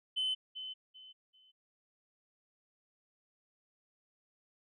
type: tone with echo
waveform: sine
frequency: 3043 Hz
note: F#7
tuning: 48 cents sharp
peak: -29 dBFS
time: 0.16-0.35 s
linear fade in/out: 20 ms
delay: 390 ms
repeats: 3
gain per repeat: -11 dB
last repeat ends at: 1.52 s
effects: tanh soft clip ceiling -28 dBFS